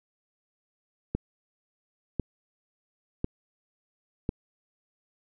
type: click train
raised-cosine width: 3 ms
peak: -14 dBFS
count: 4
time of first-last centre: 1.15-4.291 s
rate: 0.955 Hz
effects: none